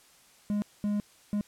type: tone bursts at uneven times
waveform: triangle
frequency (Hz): 206.7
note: G#3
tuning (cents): -8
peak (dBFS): -24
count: 3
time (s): 0.5-0.62 / 0.84-1 / 1.33-1.41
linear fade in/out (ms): 0
effects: white hiss -59 dBFS RMS until 1.47 s + low-pass 11000 Hz 12 dB/octave